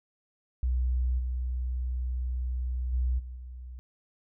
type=tone with level steps; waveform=sine; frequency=62.4 Hz; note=B1; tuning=19 cents sharp; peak=-24 / -28 / -24 / -37 / -39 dBFS; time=0.63-3.79 s; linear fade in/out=0 ms; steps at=1.18 / 2.92 / 3.18 / 3.35 s; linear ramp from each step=20 ms; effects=none